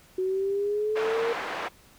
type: exponential sweep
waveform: sine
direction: up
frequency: 370 to 467.7 Hz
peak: -24 dBFS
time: 0.18-1.33 s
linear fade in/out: 5 ms
type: band-pass noise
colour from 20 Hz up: pink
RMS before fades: -33 dBFS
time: 0.95-1.69 s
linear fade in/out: 20 ms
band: 560 to 2100 Hz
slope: 12 dB/octave
effects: pink hiss -56 dBFS RMS until 1.98 s